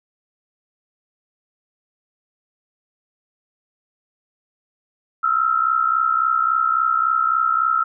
sine tone pair together, 1299 / 1362.6 Hz, E6 / F6, -26 / -43 cents, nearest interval minor second, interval 83 cents, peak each -18 / -19 dBFS, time 5.23-7.84 s, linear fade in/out 10 ms, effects none

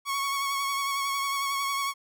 sawtooth tone with vibrato, 1108.7 Hz, C#6, in tune, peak -23 dBFS, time 0.05-1.94 s, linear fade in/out 50 ms, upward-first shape sine, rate 11 Hz, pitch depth 26 cents each way, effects none

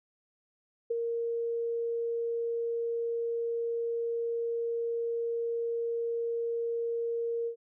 sine tone with ADSR envelope, 465.4 Hz, A#4, 3 cents flat, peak -25 dBFS, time 0.9-7.56 s, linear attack 10 ms, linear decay 15 ms, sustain -4 dB, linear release 94 ms, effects none

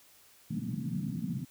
white band-pass noise, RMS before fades -35 dBFS, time 0.5-1.45 s, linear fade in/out 10 ms, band 120 to 240 Hz, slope 48 dB/octave, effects white hiss -60 dBFS RMS until 1.5 s

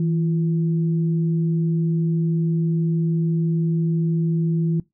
sine tone pair together, 163.05 / 345.5 Hz, E3 / F4, -19 / -19 cents, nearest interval octave + minor second, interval 1300 cents, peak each -18 / -30 dBFS, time 0-4.8 s, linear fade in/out 2 ms, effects noise-tail reverb RT60 0.2 s tail -22 dB re dry

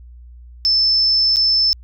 sine tone with dropouts, 5274 Hz, E8, in tune, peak -12 dBFS, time 0.65-1.73 s, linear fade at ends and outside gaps 0 ms, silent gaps 1.36-1.368 s, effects added 60 Hz sine -37 dBFS peak until 1.83 s

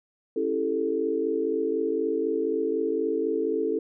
sine chord, A dominant seventh, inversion first, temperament just, 275 / 330 / 396 / 440 Hz, C#4 / E4 / G4 / A4, -14 / +2 / +18 / 0 cents, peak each -32 / -29 / -32 / -26 dBFS, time 0.36-3.79 s, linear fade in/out 5 ms, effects none

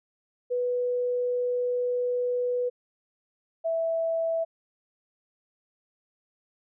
sine tone pair in turn, 492.6 / 657.5 Hz, B4 / E5, -5 / -5 cents, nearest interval perfect fourth, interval 500 cents, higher second, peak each -24 dBFS, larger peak neither, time 0.5-2.7 / 3.64-4.45 s, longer first, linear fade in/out 20 ms, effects none

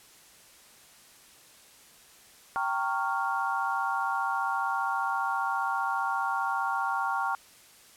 sine chord, G half-diminished seventh, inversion none, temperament equal with one note detuned, 784 / 919 / 1108.7 / 1396.9 Hz, G5 / Bb5 / Db6 / F6, 0 / -25 / 0 / 0 cents, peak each -32 dBFS, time 2.56-7.35 s, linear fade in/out 0 ms, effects white hiss -55 dBFS RMS until 7.96 s + low-pass 12000 Hz 12 dB/octave

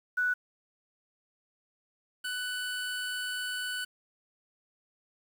sine / 25% pulse tone pair in turn, 1480 / 1492 Hz, F#6 / F#6, 0 / +14 cents, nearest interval unison, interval 14 cents, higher second, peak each -25 / -29 dBFS, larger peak first, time 0.17-0.34 / 2.24-3.85 s, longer second, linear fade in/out 10 ms, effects 9-bit

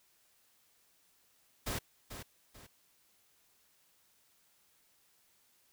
pink noise with echo, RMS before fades -37 dBFS, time 1.66-1.79 s, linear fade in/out 10 ms, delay 440 ms, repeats 2, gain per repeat -9 dB, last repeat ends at 2.67 s, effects white hiss -70 dBFS RMS until 5.72 s

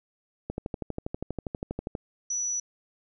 click train, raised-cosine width 2 ms, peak -18 dBFS, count 19, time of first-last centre 0.5-1.952 s, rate 12.4 Hz
sine tone, 5910 Hz, F#8, 3 cents flat, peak -27 dBFS, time 2.3-2.6 s, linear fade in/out 5 ms
effects none

